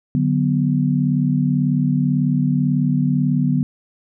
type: chord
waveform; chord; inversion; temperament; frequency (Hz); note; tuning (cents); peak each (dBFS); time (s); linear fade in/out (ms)
sine; B minor; first; equal; 146.83 / 185 / 246.9; D3 / F#3 / B3; 0 / 0 / 0; -18 / -21 / -19; 0.15-3.63; 0
effects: none